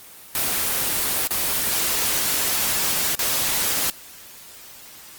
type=noise with dropouts; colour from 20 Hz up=white; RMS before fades=-22 dBFS; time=0.35-3.9 s; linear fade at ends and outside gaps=1 ms; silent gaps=1.273-1.307 / 3.152-3.191 s; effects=white hiss -43 dBFS RMS until 5.18 s + Opus 24 kbps